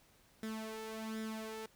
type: tone with flanger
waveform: sawtooth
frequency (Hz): 220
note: A3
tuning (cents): 0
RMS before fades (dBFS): -43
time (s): 0.43-1.66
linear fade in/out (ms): 2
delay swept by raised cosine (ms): 0.55 to 2.25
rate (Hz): 1.3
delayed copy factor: +0.65
effects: pink hiss -67 dBFS RMS until 1.75 s